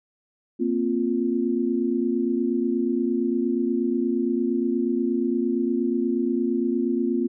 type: chord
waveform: sine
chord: Bb suspended second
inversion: none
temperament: equal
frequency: 233.1 / 261.6 / 349.2 Hz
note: Bb3 / C4 / F4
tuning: 0 / 0 / 0 cents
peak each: -25 dBFS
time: 0.59-7.28 s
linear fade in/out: 20 ms
effects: none